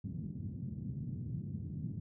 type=band-pass noise; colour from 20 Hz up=pink; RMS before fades=-41 dBFS; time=0.04-2 s; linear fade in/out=5 ms; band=100 to 210 Hz; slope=24 dB/octave; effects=none